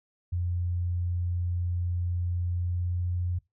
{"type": "tone with pitch glide", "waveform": "sine", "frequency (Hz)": [88, 88.66], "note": ["F2", "F2"], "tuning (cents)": [14, 27], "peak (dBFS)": -26, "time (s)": [0.32, 3.39], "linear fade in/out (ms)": 10, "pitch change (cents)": 13, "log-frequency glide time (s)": [2.49, 3.11], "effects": ["noise-tail reverb RT60 0.2 s tail -23 dB re dry"]}